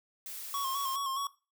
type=noise; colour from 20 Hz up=blue; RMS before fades=-42 dBFS; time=0.26-0.96 s; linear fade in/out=0 ms
type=tone with vibrato; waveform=square; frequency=1092 Hz; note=C#6; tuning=26 cents flat; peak=-32 dBFS; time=0.54-1.27 s; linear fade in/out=2 ms; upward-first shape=square; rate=4.8 Hz; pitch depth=42 cents each way
effects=noise-tail reverb RT60 0.3 s tail -17 dB re dry